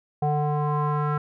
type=tone with low-pass filter sweep; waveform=square; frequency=148.6 Hz; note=D3; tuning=21 cents sharp; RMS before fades=-24 dBFS; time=0.22-1.18 s; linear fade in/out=5 ms; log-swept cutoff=740 to 1300 Hz; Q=5.1; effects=none